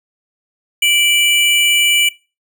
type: tone pair together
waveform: square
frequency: 2337 / 2944 Hz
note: D7 / F#7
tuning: -9 / -9 cents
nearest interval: major third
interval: 400 cents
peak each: -14 dBFS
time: 0.82-2.09 s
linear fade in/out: 5 ms
effects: noise-tail reverb RT60 0.3 s tail -21 dB re dry